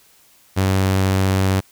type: tone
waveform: sawtooth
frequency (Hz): 95.5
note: G2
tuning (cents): -45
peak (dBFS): -11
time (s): 0.56-1.61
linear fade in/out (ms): 20
effects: white hiss -53 dBFS RMS until 1.71 s